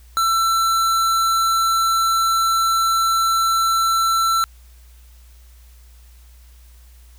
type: tone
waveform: square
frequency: 1340 Hz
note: E6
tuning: 28 cents sharp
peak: -16 dBFS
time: 0.17-4.44 s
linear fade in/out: 0 ms
effects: added 60 Hz sine -43 dBFS peak until 7.18 s + white hiss -55 dBFS RMS until 7.18 s